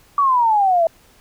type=exponential sweep; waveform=sine; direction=down; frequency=1159 to 647 Hz; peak=-12 dBFS; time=0.18-0.87 s; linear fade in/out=2 ms; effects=pink hiss -52 dBFS RMS until 1.2 s